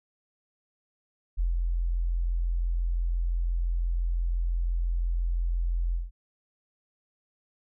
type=tone with ADSR envelope; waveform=sine; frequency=42.92 Hz; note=F1; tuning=29 cents flat; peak=-22 dBFS; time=1.37-6.11 s; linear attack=28 ms; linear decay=140 ms; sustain=-2 dB; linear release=170 ms; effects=none